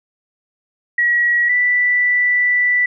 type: tone pair in turn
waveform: sine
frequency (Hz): 1917 / 1972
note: A#6 / B6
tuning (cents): +48 / -3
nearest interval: unison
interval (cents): 49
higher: second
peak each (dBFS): -12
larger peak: neither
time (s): 0.98-1.49 / 1.49-2.86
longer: second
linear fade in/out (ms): 5
effects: none